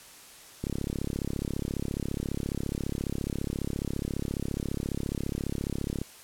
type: click train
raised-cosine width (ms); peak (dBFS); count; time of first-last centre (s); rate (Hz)
3; -18; 187; 0.64-6.016; 34.6
effects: white hiss -50 dBFS RMS until 6.23 s + low-pass 12000 Hz 12 dB/octave